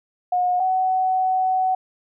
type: tone pair in turn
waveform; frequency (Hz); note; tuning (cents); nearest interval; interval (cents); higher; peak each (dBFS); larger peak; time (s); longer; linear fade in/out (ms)
sine; 722 / 749.1; F#5 / F#5; -43 / +21; minor second; 64; second; -17; neither; 0.32-0.6 / 0.6-1.75; second; 5
effects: none